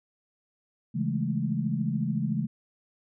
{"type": "chord", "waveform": "sine", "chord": "A major seventh", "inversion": "first", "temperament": "just", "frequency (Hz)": [137.5, 165, 206.2, 220], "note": ["C#3", "E3", "G#3", "A3"], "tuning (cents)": [-14, 2, -12, 0], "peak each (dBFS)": -31, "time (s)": [0.94, 2.47], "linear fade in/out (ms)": 20, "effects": []}